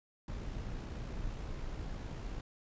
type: noise with amplitude modulation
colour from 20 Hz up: brown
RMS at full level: -39 dBFS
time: 0.28-2.41 s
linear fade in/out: 2 ms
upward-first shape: sine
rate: 59.6 Hz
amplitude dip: 35%
effects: resampled to 16000 Hz

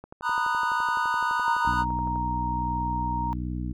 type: click train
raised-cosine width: 1 ms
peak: -27 dBFS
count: 26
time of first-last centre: 0.04-2.159 s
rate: 11.8 Hz
type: chord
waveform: triangle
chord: B major seventh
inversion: third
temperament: just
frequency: 926 / 987.8 / 1234.7 / 1481.6 Hz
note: A#5 / B5 / D#6 / F#6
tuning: -12 / 0 / -14 / +2 cents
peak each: -27 dBFS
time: 0.22-1.85 s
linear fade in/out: 50 ms
type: tone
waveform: sine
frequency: 932.3 Hz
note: A#5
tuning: in tune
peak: -27 dBFS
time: 1.4-3.33 s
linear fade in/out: 0 ms
type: harmonic tone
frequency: 61.4 Hz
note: B1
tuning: 9 cents flat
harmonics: 1 / 2 / 3 / 4 / 5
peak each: -31 / -34 / -36 / -37 / -38 dBFS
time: 1.66-3.73 s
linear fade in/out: 10 ms
effects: none

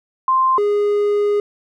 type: tone pair in turn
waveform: sine / triangle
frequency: 1046.5 / 412.2 Hz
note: C6 / G#4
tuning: 0 / -13 cents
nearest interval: octave + major third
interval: 1613 cents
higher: first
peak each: -12 dBFS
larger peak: neither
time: 0.28-0.58 / 0.58-1.4 s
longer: second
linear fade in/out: 2 ms
effects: none

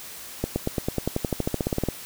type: accelerating click train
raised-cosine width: 2 ms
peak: -10 dBFS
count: 19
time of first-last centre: 0.44-1.887 s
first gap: 120 ms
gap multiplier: 0.95
effects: white hiss -40 dBFS RMS until 2.05 s

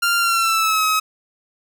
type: tone with pitch glide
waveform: sawtooth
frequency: 1391 to 1275.6 Hz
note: F6 to D#6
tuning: -7 to +43 cents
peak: -12 dBFS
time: 0.02-1 s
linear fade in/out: 10 ms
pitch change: -150 cents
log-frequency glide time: 0.18-0.84 s
effects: none

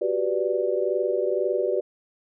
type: chord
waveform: sine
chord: G major seventh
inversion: third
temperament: equal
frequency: 370 / 392 / 493.9 / 587.3 Hz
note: F#4 / G4 / B4 / D5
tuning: 0 / 0 / 0 / 0 cents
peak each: -27 dBFS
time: 0.01-1.81 s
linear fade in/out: 10 ms
effects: none

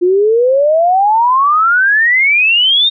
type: exponential sweep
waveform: sine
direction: up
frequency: 347.2 to 3729 Hz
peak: -7 dBFS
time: 0.01-2.9 s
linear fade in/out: 20 ms
effects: none

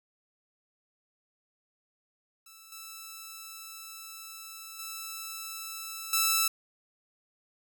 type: tone with level steps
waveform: 5% pulse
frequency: 1319 Hz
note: E6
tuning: 1 cent sharp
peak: -39 / -31 / -26 / -12 dBFS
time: 2.46-6.48 s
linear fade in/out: 5 ms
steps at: 2.72 / 4.79 / 6.13 s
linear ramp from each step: 2 ms
effects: none

